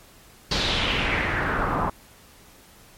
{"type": "noise with low-pass filter sweep", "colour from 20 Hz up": "pink", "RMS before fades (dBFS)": -24, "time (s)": [0.51, 1.9], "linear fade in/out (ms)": 5, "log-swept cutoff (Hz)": [4600, 990], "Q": 3.3, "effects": ["pink hiss -51 dBFS RMS until 2.97 s", "MP3 64 kbps"]}